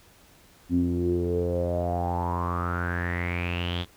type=tone with low-pass filter sweep; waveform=sawtooth; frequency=87.31 Hz; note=F2; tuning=in tune; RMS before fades=-27 dBFS; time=0.69-3.86 s; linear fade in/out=50 ms; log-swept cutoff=250 to 3500 Hz; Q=8.9; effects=pink hiss -56 dBFS RMS until 3.96 s